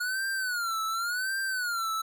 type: tone with vibrato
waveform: square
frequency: 1440 Hz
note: F#6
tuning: 47 cents flat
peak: -29 dBFS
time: 0-2.02 s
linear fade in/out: 10 ms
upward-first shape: sine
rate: 0.9 Hz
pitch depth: 160 cents each way
effects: none